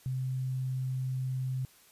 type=tone; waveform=sine; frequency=129.9 Hz; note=C3; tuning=12 cents flat; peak=-30 dBFS; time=0.06-1.65 s; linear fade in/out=0 ms; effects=white hiss -60 dBFS RMS until 1.91 s + resampled to 32000 Hz